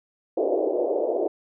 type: band-pass noise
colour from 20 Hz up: pink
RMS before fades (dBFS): -24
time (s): 0.37-1.28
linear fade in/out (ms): 5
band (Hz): 340 to 670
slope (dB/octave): 48
effects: none